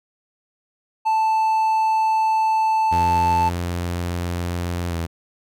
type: tone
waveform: triangle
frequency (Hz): 880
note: A5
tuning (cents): 0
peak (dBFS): -14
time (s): 1.05-3.5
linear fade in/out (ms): 20
type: tone with pitch glide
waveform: sawtooth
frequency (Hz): 87.31 to 83.75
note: F2 to E2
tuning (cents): 0 to +28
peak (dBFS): -19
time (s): 2.91-5.07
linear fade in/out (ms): 20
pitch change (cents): -72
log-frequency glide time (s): 4.89-4.95
effects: none